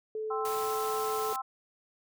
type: tone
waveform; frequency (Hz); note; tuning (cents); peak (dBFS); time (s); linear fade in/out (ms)
sine; 434.6; A4; -21; -32; 0.15-1.33; 2
type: chord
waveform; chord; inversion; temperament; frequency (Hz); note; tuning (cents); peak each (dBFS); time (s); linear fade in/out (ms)
sine; C major; second; equal; 784 / 1046.5 / 1318.5; G5 / C6 / E6; 0 / 0 / 0; -36; 0.3-1.42; 10
type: noise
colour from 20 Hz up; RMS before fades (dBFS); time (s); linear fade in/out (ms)
white; -41; 0.45-1.36; 0
effects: none